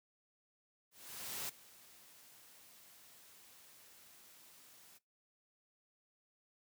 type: noise with ADSR envelope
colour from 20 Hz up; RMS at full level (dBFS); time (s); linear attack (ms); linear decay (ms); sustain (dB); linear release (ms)
white; -41; 0.91-4.99; 580; 7; -20; 24
effects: noise-tail reverb RT60 0.2 s tail -20 dB re dry + high-pass 80 Hz 12 dB/octave